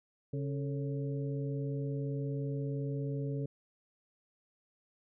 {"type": "harmonic tone with a mistuned harmonic", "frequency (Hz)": 138.59, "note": "C#3", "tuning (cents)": 0, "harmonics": [1, 2, 3, 4], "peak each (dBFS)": [-34, -41, -41, -48], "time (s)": [0.33, 3.46], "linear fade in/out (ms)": 5, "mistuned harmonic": 3, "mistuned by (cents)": 87, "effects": []}